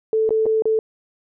sine tone with dropouts, 440 Hz, A4, in tune, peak -15 dBFS, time 0.13-0.79 s, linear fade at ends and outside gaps 1 ms, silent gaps 0.292-0.306 / 0.457-0.464 / 0.622-0.655 s, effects none

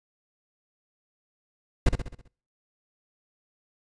brown noise with echo, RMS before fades -17 dBFS, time 1.86-1.89 s, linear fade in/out 5 ms, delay 65 ms, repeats 6, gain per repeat -6 dB, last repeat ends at 2.28 s, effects noise-tail reverb RT60 0.5 s tail -25 dB re dry + resampled to 22050 Hz

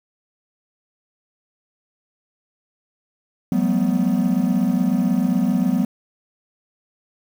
triangle tone cluster, 176.1 / 192.3 / 221.7 / 248.8 Hz, F3 / G3 / A3 / B3, +15 / -33 / +13 / +13 cents, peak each -22 / -18 / -22 / -18 dBFS, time 3.52-5.85 s, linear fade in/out 2 ms, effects tanh soft clip ceiling -5 dBFS + 7-bit

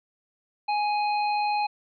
harmonic tone, 833 Hz, G#5, 5 cents sharp, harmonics 1 / 3 / 5, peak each -23 / -33 / -37 dBFS, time 0.68-1.67 s, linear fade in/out 10 ms, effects none

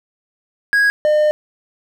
triangle tone pair in turn, 1651 / 605.3 Hz, G#6 / D#5, -11 / -48 cents, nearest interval octave + perfect fourth, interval 1737 cents, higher first, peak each -9 dBFS, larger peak neither, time 0.73-0.9 / 1.05-1.31 s, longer second, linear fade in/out 0 ms, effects none

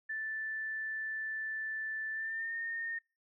sine tone with pitch glide, 1760 to 1832.6 Hz, A6 to A#6, 0 to -30 cents, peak -35 dBFS, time 0.09-2.99 s, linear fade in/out 10 ms, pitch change +70 cents, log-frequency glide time 2.12-2.55 s, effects noise-tail reverb RT60 0.3 s tail -25 dB re dry

